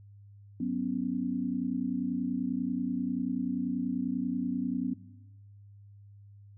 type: chord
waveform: sine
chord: F# suspended fourth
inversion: none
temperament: equal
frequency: 185 / 246.9 / 277.2 Hz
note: F#3 / B3 / C#4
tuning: 0 / 0 / 0 cents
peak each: -35 / -31 / -34 dBFS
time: 0.6-4.94 s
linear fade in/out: 5 ms
effects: noise-tail reverb RT60 1.0 s tail -18 dB re dry + added 101 Hz sine -50 dBFS peak until 6.57 s